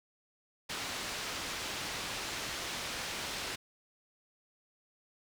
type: low-pass noise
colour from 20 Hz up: white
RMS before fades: -39 dBFS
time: 0.69-3.56 s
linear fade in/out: 10 ms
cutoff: 4800 Hz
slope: 12 dB/octave
effects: none